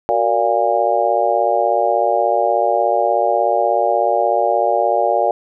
harmonic tone with a mistuned harmonic, 116.54 Hz, A#2, in tune, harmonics 3 / 4 / 5 / 6 / 7, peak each -24 / -21 / -18 / -18 / -19 dBFS, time 0.09-5.31 s, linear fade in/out 0 ms, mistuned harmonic 3, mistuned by +110 cents, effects none

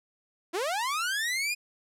sawtooth linear sweep, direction up, 314.4 to 2493 Hz, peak -24 dBFS, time 0.53-1.55 s, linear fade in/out 20 ms, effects low-pass 12000 Hz 12 dB/octave

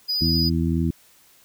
triangle tone, 4945 Hz, D#8, 12 cents flat, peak -20 dBFS, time 0.08-0.5 s, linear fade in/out 20 ms
harmonic tone, 82.41 Hz, E2, in tune, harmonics 1 / 2 / 3 / 4, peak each -24 / -23 / -25 / -28 dBFS, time 0.21-0.91 s, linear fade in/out 5 ms
effects white hiss -55 dBFS RMS until 1.44 s

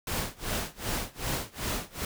pink noise with tremolo, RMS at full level -30 dBFS, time 0.07-2.05 s, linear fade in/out 2 ms, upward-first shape sine, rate 2.6 Hz, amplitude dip 95%, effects none

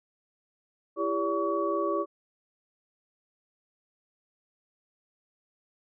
sine tone cluster, 335.2 / 399.6 / 572 / 1131 Hz, E4 / G4 / D5 / C#6, +29 / +33 / -46 / +34 cents, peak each -31 dBFS, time 0.96-2.06 s, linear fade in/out 50 ms, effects none

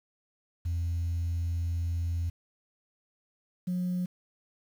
sine tone pair in turn, 85 / 180.11 Hz, F2 / F#3, -46 / -46 cents, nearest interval octave + minor second, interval 1300 cents, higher second, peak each -26 / -26 dBFS, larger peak neither, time 0.65-2.3 / 3.67-4.06 s, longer first, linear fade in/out 10 ms, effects tanh soft clip ceiling -25 dBFS + 9-bit

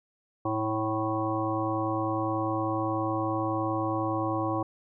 harmonic tone with a mistuned harmonic, 109.8 Hz, A2, 3 cents flat, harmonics 1 / 3 / 5 / 7 / 9 / 10, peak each -34 / -30 / -34 / -34 / -36 / -34 dBFS, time 0.45-4.63 s, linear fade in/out 5 ms, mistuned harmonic 3, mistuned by -18 cents, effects none

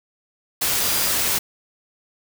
sine tone in noise, 4867 Hz, D#8, 39 cents flat, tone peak -31 dBFS, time 0.82-1.09 s, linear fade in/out 10 ms, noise white, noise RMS -21 dBFS, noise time 0.61-1.39 s, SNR -13 dB, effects none

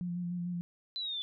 sine tone with vibrato, 175.6 Hz, F3, 10 cents sharp, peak -33 dBFS, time 0.01-0.61 s, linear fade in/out 0 ms, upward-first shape square, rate 6.7 Hz, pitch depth 20 cents each way
sine exponential sweep, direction down, 4053 to 3446 Hz, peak -34 dBFS, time 0.96-1.22 s, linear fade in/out 0 ms
effects none

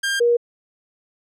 sawtooth / sine tone pair in turn, 1600 / 475.7 Hz, G6 / A#4, +35 / +35 cents, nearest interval octave + major sixth, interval 2100 cents, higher first, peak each -16 / -13 dBFS, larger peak second, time 0.03-0.2 / 0.2-0.37 s, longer neither, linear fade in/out 10 ms, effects low-pass 11000 Hz 12 dB/octave

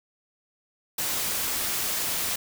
white noise, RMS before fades -28 dBFS, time 0.98-2.36 s, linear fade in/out 5 ms, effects none

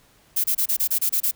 violet noise bursts, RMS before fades -21 dBFS, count 9, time 0.36-1.313 s, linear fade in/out 10 ms, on 81 ms, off 28 ms, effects pink hiss -57 dBFS RMS until 1.35 s

